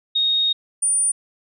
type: tone pair in turn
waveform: sine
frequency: 3729 / 9337 Hz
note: A#7 / D9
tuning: 0 / -11 cents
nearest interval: octave + major third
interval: 1589 cents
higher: second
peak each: -16 dBFS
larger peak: neither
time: 0.15-0.53 / 0.82-1.12 s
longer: first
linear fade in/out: 10 ms
effects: none